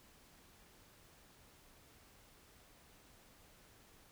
silence, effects pink hiss -64 dBFS RMS until 4.11 s

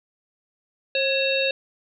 harmonic tone with a mistuned harmonic, 538 Hz, C5, 48 cents sharp, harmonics 1 / 3 / 5 / 7 / 8, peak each -23 / -33 / -24 / -29 / -33 dBFS, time 0.95-1.51 s, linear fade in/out 2 ms, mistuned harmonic 3, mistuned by +62 cents, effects none

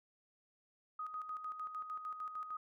sine tone with tremolo, 1251 Hz, D#6, 9 cents sharp, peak -39 dBFS, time 0.99-2.57 s, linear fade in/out 5 ms, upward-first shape square, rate 6.6 Hz, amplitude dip 55%, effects none

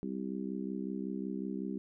harmonic tone, 65.41 Hz, C2, in tune, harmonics 3 / 4 / 5 / 6, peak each -38 / -40 / -42 / -44 dBFS, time 0.03-1.78 s, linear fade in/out 0 ms, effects none

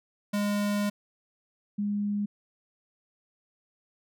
square / sine tone pair in turn, 205.2 / 205.2 Hz, G#3 / G#3, -21 / -21 cents, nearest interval unison, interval 0 cents, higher neither, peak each -26 dBFS, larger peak neither, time 0.33-0.9 / 1.78-2.26 s, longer first, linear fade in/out 10 ms, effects none

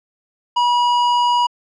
sine tone with tanh clipping, 968 Hz, B5, 35 cents flat, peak -15 dBFS, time 0.56-1.47 s, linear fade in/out 10 ms, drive 16 dB, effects low-pass 5000 Hz 12 dB/octave

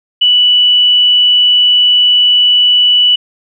sine tone, 2960 Hz, F#7, in tune, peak -5 dBFS, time 0.21-3.16 s, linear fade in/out 10 ms, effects none

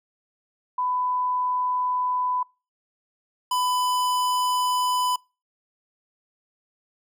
sine / square tone pair in turn, 999 / 999 Hz, B5 / B5, +20 / +20 cents, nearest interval unison, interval 0 cents, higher neither, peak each -22 dBFS, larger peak neither, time 0.78-2.43 / 3.51-5.16 s, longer neither, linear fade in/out 5 ms, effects noise-tail reverb RT60 0.3 s tail -26 dB re dry

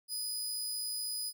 20% pulse tone, 4978 Hz, D#8, in tune, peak -29 dBFS, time 0.08-1.33 s, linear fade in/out 50 ms, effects none

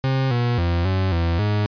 40% pulse tone with pitch steps, 133.1 / 120.6 / 85.9 / 94.5 / 84.3 / 104.4 Hz, C3 / B2 / F2 / F#2 / E2 / G#2, +30 / -41 / -28 / +37 / +39 / +10 cents, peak -17 dBFS, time 0.04-1.66 s, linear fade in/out 0 ms, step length 270 ms, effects resampled to 11025 Hz

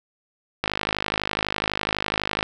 click train, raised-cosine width 0.3 ms, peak -6 dBFS, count 94, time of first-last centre 0.64-2.428 s, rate 52 Hz, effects none

